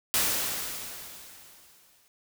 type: noise with exponential decay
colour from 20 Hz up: white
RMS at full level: -24 dBFS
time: 0.14-2.08 s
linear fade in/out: 0 ms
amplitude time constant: 420 ms
effects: none